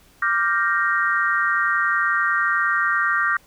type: chord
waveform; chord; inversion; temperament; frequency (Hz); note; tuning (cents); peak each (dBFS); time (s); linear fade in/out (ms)
sine; G minor seventh; second; equal; 1174.7 / 1396.9 / 1568 / 1864.7; D6 / F6 / G6 / Bb6; 0 / 0 / 0 / 0; -23; 0.22-3.37; 5
effects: pink hiss -54 dBFS RMS until 3.46 s